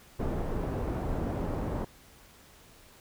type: low-pass noise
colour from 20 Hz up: pink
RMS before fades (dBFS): -32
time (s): 0.19-1.85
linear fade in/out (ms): 10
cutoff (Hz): 740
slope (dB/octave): 12
effects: pink hiss -56 dBFS RMS until 3 s